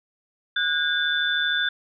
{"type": "tone cluster", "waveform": "sine", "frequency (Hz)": [1466, 1619, 3525], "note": ["F#6", "G#6", "A7"], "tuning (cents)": [-16, -45, 2], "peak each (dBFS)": -25, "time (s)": [0.56, 1.69], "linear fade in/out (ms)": 5, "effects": []}